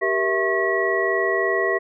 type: tone cluster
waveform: sine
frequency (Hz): 390.8 / 473.8 / 657 / 1089 / 1924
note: G4 / A#4 / E5 / C#6 / B6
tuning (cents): -5 / +28 / -6 / -31 / -46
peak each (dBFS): -23 / -27 / -25 / -28 / -23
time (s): 0.01-1.79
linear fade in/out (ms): 20
effects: none